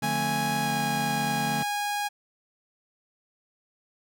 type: tone with pitch glide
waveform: sawtooth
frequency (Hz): 830 to 822.8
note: G#5 to G#5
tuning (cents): -1 to -16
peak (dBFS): -23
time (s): 0.02-2.09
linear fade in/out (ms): 20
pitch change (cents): -15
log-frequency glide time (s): 0.63-0.69
type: chord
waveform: square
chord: D minor seventh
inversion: none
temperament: just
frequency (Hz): 146.83 / 176.2 / 220.2 / 264.3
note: D3 / F3 / A3 / C4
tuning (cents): 0 / +16 / +2 / +18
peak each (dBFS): -34 / -38 / -33 / -38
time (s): 0.02-1.63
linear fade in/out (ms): 5
effects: none